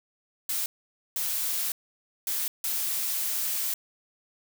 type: noise bursts at uneven times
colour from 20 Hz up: blue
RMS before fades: -29 dBFS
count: 4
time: 0.49-0.66 / 1.16-1.72 / 2.27-2.48 / 2.64-3.74 s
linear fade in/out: 2 ms
effects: none